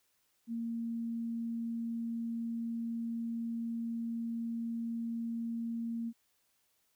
sine tone, 231 Hz, A#3, 16 cents flat, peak -34 dBFS, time 0.47-6.13 s, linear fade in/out 50 ms, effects white hiss -75 dBFS RMS until 6.95 s

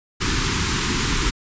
pink band-stop noise, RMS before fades -21 dBFS, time 0.2-1.31 s, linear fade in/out 20 ms, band 410 to 940 Hz, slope 48 dB/octave, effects resampled to 16000 Hz

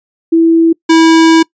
sine / square tone pair in turn, 329.6 / 325.6 Hz, E4 / E4, 0 / -21 cents, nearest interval unison, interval 21 cents, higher first, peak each -4 dBFS, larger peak neither, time 0.32-0.73 / 0.89-1.43 s, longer second, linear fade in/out 10 ms, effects noise-tail reverb RT60 0.1 s tail -24 dB re dry + resampled to 16000 Hz

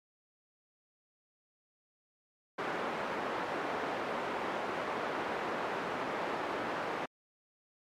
pink band-pass noise, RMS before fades -36 dBFS, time 2.58-7.06 s, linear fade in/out 10 ms, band 370 to 1600 Hz, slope 12 dB/octave, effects MP3 96 kbps

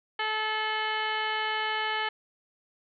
harmonic tone, 433.4 Hz, A4, 26 cents flat, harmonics 1 / 2 / 3 / 4 / 5 / 6 / 7 / 8 / 9 / 10, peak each -39 / -32 / -36 / -33 / -35 / -45 / -35 / -47 / -49 / -48 dBFS, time 0.19-2.09 s, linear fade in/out 5 ms, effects none

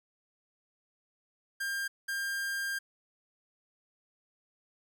45% pulse tone bursts at uneven times, 1600 Hz, G6, 35 cents sharp, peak -32 dBFS, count 2, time 1.6-1.88 / 2.08-2.79 s, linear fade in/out 10 ms, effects none

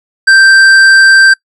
sine tone with tanh clipping, 1568 Hz, G6, in tune, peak -3 dBFS, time 0.27-1.34 s, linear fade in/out 10 ms, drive 12 dB, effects noise-tail reverb RT60 0.1 s tail -23 dB re dry + low-pass 10000 Hz 12 dB/octave

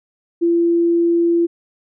sine tone, 340 Hz, F4, 46 cents flat, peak -12 dBFS, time 0.41-1.47 s, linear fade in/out 20 ms, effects none

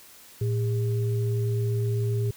sine tone pair together, 113.5 / 404.5 Hz, A#2 / G#4, -46 / -46 cents, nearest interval octave + minor seventh, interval 2200 cents, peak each -23 / -32 dBFS, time 0.41-2.31 s, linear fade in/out 5 ms, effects white hiss -50 dBFS RMS until 2.36 s

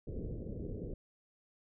pink low-pass noise, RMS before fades -41 dBFS, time 0.07-0.94 s, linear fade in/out 5 ms, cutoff 510 Hz, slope 48 dB/octave, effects none

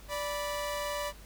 sawtooth tone pair together, 584.9 / 982 Hz, D5 / B5, -7 / -10 cents, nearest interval major sixth, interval 897 cents, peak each -30 / -34 dBFS, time 0.08-1.13 s, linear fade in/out 50 ms, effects added 50 Hz sine -49 dBFS peak until 1.25 s + pink hiss -54 dBFS RMS until 1.25 s

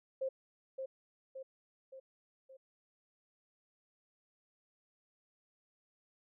sine tone with echo, 530 Hz, C5, 22 cents sharp, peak -33 dBFS, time 0.21-0.29 s, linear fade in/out 10 ms, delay 570 ms, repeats 4, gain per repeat -5 dB, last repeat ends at 2.57 s, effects none

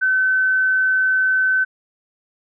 sine tone, 1524 Hz, G6, 49 cents flat, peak -14 dBFS, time 0.01-1.65 s, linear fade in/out 20 ms, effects none

